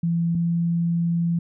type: tone pair in turn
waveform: sine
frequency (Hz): 168.6 / 169.51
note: E3 / E3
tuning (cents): +39 / +49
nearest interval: unison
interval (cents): 10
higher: second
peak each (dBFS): -19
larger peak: neither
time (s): 0.03-0.35 / 0.35-1.39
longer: second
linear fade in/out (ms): 5
effects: none